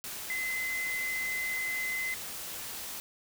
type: tone in noise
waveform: sine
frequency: 2045 Hz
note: C7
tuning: 40 cents flat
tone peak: -31 dBFS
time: 0.3-2.14 s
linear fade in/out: 0 ms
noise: white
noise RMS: -40 dBFS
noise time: 0.04-3 s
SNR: +6 dB
effects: none